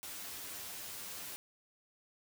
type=noise with comb filter; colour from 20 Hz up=white; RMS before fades=-45 dBFS; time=0.03-1.36 s; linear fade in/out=0 ms; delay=10 ms; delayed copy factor=+0.65; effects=none